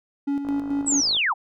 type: tone with tremolo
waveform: triangle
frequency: 281.6 Hz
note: C#4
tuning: 27 cents sharp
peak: -19 dBFS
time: 0.27-1.01 s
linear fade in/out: 10 ms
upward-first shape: square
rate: 4.6 Hz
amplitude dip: 50%
type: click train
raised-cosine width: 1 ms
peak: -26 dBFS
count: 39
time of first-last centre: 0.45-1.167 s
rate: 53 Hz
type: linear sweep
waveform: sine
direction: down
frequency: 8060 to 700 Hz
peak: -19 dBFS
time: 0.86-1.34 s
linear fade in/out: 20 ms
effects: none